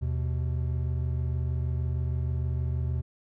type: tone pair together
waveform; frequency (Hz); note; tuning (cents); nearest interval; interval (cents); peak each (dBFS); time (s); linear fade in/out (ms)
triangle; 78.69 / 125.1; D#2 / B2; +20 / +23; minor sixth; 803; -26 / -28; 0.01-3.02; 20
effects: none